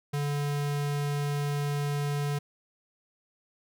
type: tone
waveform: square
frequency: 144.5 Hz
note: D3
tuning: 28 cents flat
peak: -28 dBFS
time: 0.13-2.39 s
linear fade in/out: 10 ms
effects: none